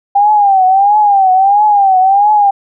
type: tone with vibrato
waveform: sine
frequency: 794 Hz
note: G5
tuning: 22 cents sharp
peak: -5 dBFS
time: 0.15-2.51 s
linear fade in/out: 10 ms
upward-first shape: triangle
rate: 1.5 Hz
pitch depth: 130 cents each way
effects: none